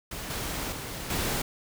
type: noise with level steps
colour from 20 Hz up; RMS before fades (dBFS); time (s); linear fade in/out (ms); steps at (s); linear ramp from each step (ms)
pink; -37 / -33 / -37 / -29; 0.11-1.42; 5; 0.3 / 0.72 / 1.1; 5
effects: none